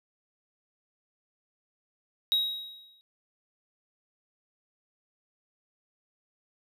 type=tone with exponential decay; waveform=triangle; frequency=3808 Hz; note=A#7; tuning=36 cents sharp; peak=-19 dBFS; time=2.32-3.01 s; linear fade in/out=0 ms; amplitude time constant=150 ms; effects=none